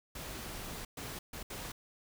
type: noise bursts at uneven times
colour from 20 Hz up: pink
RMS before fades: -43 dBFS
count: 4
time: 0.15-0.85 / 0.97-1.19 / 1.33-1.43 / 1.5-1.72 s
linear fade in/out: 5 ms
effects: none